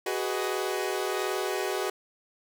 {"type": "chord", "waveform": "sawtooth", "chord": "G# minor seventh", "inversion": "third", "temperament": "equal with one note detuned", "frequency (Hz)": [373.9, 415.3, 493.9, 622.3], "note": ["F#4", "G#4", "B4", "D#5"], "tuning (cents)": [18, 0, 0, 0], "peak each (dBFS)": [-27, -29, -32, -33], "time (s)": [0.06, 1.9], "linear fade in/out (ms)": 5, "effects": []}